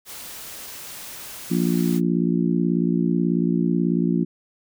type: noise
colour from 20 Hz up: white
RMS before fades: -37 dBFS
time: 0.05-2.01 s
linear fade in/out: 50 ms
type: harmonic tone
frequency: 58.27 Hz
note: A#1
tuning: in tune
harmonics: 3 / 4 / 5 / 6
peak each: -21 / -23 / -25 / -27 dBFS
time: 1.5-4.25 s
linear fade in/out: 20 ms
effects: none